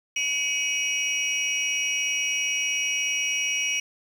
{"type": "tone cluster", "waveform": "sine", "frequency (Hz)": [2274, 2537, 2908, 5750], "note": ["C#7", "D#7", "F#7", "F8"], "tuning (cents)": [44, 33, -31, 50], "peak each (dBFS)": -28, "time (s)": [0.16, 3.8], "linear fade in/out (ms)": 5, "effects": ["tanh soft clip ceiling -17 dBFS", "8-bit"]}